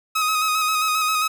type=tone with vibrato; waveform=sawtooth; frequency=1263 Hz; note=D#6; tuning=26 cents sharp; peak=-15 dBFS; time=0.15-1.28 s; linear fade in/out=10 ms; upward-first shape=square; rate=7.5 Hz; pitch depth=25 cents each way; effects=none